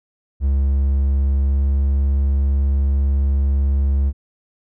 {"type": "tone with pitch glide", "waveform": "triangle", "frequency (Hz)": [68.6, 69.04], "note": ["C#2", "C#2"], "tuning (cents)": [-17, -6], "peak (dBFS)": -12, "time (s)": [0.4, 4.13], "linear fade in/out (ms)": 50, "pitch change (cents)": 11, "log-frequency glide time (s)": [1.46, 1.63], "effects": []}